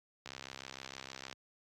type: click train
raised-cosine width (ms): 0.2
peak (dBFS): -26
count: 72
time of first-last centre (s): 0.26-1.328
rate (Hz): 66.5
effects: high-pass 80 Hz 12 dB/octave + AAC 48 kbps